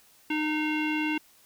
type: tone with low-pass filter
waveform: square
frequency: 306.1 Hz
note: D#4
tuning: 28 cents flat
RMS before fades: -28 dBFS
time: 0.3-1.18 s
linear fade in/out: 5 ms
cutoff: 2600 Hz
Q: 6.2
effects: white hiss -59 dBFS RMS until 1.45 s